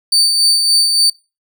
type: tone with tremolo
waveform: 35% pulse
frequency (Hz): 4580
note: D8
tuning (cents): -44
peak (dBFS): -7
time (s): 0.12-1.1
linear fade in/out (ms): 5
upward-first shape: sine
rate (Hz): 3.5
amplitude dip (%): 40
effects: noise-tail reverb RT60 0.3 s tail -23 dB re dry